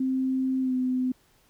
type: tone with pitch glide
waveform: sine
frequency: 261.6 to 255 Hz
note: C4 to C4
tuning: 0 to -44 cents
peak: -23 dBFS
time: 0-1.12 s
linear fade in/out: 5 ms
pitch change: -44 cents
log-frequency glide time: 0.61-0.74 s
effects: pink hiss -63 dBFS RMS until 1.49 s